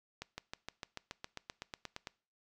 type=accelerating click train; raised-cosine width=0.2 ms; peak=-24 dBFS; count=15; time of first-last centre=0.22-2.072 s; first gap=160 ms; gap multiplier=0.97; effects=noise-tail reverb RT60 0.4 s tail -22 dB re dry